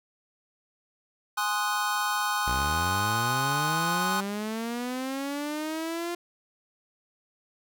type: chord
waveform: square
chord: Ab dominant seventh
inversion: none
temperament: equal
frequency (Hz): 830.6 / 1046.5 / 1244.5 / 1480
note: Ab5 / C6 / Eb6 / Gb6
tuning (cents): 0 / 0 / 0 / 0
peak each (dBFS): -32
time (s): 1.37-4.21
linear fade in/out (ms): 10
type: linear sweep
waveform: sawtooth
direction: up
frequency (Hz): 58.6 to 349.2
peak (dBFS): -26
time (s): 2.47-6.15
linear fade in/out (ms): 5
effects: none